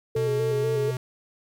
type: tone with vibrato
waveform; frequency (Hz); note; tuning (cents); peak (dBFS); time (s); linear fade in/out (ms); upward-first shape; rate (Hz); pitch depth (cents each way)
sine; 433.6; A4; -25; -23; 0.15-0.91; 5; square; 4.1; 44
type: tone with pitch glide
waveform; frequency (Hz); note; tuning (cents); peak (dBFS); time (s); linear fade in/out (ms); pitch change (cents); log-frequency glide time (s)
square; 125.4 to 127.3; B2 to C3; +27 to -47; -28; 0.16-0.97; 2; +26; 0.45-0.71
effects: 9-bit